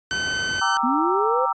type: tone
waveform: sawtooth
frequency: 1525 Hz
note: G6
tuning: 48 cents flat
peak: -19 dBFS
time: 0.11-0.77 s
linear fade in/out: 0 ms
type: low-pass noise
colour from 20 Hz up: pink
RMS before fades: -34 dBFS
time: 0.11-0.6 s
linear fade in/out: 2 ms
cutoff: 2200 Hz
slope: 12 dB/octave
type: chord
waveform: sine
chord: E half-diminished seventh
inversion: first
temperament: equal with one note detuned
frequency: 784 / 932.3 / 1174.7 / 1327.7 Hz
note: G5 / Bb5 / D6 / E6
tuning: 0 / 0 / 0 / +12 cents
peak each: -27 / -24 / -25 / -25 dBFS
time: 0.61-1.53 s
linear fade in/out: 10 ms
type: linear sweep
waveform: sine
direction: up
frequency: 233.1 to 530 Hz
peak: -21 dBFS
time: 0.83-1.46 s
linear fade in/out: 10 ms
effects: high-pass 80 Hz 12 dB/octave + resampled to 16000 Hz